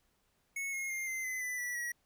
square tone with pitch steps, 2200 / 2157 / 2115 / 2074 / 2034 / 1994.2 / 1955.5 / 1917.4 Hz, C#7 / C#7 / C7 / C7 / C7 / B6 / B6 / A#6, -14 / -48 / +18 / -16 / -50 / +16 / -18 / +48 cents, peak -36 dBFS, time 0.56-1.92 s, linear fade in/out 5 ms, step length 170 ms, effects pink hiss -75 dBFS RMS until 2.05 s

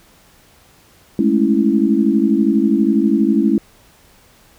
sine chord, A major seventh, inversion third, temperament equal, 207.7 / 220 / 277.2 / 329.6 Hz, G#3 / A3 / C#4 / E4, 0 / 0 / 0 / 0 cents, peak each -17 dBFS, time 1.19-3.58 s, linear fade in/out 2 ms, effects pink hiss -50 dBFS RMS until 4.58 s

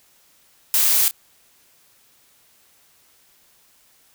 blue noise with echo, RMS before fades -17 dBFS, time 0.74-1.08 s, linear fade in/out 0 ms, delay 30 ms, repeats 1, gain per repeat -13 dB, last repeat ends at 1.11 s, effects white hiss -57 dBFS RMS until 4.14 s

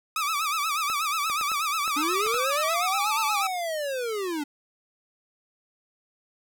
sawtooth tone with vibrato, 1224 Hz, D#6, 29 cents flat, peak -21 dBFS, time 0.16-3.47 s, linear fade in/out 2 ms, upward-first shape sine, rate 8.3 Hz, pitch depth 130 cents each way
clicks, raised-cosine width 0.5 ms, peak -23 dBFS, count 7, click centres 0.9 / 1.299 / 1.412 / 1.517 / 1.878 / 2.265 / 2.343 s
square linear two-way sweep, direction up then down, 280.5 to 902 to 280.5 Hz, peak -28 dBFS, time 1.96-4.44 s, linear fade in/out 10 ms, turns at 3.19 s
effects none

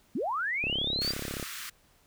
sine linear sweep, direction up, 185 to 4800 Hz, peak -28 dBFS, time 0.15-1.12 s, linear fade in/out 5 ms
click train, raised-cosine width 2 ms, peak -23 dBFS, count 28, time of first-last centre 0.64-1.427 s, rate 34.3 Hz
pink high-pass noise, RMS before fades -40 dBFS, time 1.01-1.7 s, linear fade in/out 10 ms, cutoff 1200 Hz, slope 48 dB/octave
effects pink hiss -64 dBFS RMS until 2.06 s

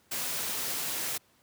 white noise, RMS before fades -33 dBFS, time 0.11-1.18 s, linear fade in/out 10 ms, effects pink hiss -65 dBFS RMS until 1.42 s + high-pass 100 Hz 12 dB/octave

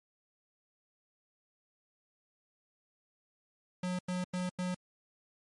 square tone bursts, 181.4 Hz, F#3, 34 cents flat, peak -33 dBFS, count 4, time 3.83-4.746 s, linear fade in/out 5 ms, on 160 ms, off 92 ms, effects MP3 48 kbps

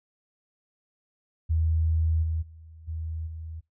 sine tone with level steps, 80.5 Hz, E2, 41 cents flat, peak -21 / -25 / -45 / -30 / -35 dBFS, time 1.49-3.61 s, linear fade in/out 20 ms, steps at 2.22 / 2.41 / 2.87 / 3.26 s, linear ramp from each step 20 ms, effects noise-tail reverb RT60 0.2 s tail -23 dB re dry

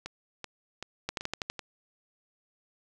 two click trains, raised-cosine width 0.2 ms, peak -14 / -20 dBFS, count 6 / 5, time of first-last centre 1.09-1.5 / 0.06-1.593 s, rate 12.2 / 2.61 Hz, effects none

